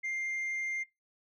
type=tone; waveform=sine; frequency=2104 Hz; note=C7; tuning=9 cents sharp; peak=-30 dBFS; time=0.03-0.84 s; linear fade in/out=20 ms; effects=noise-tail reverb RT60 0.2 s tail -20 dB re dry + tanh soft clip ceiling -31 dBFS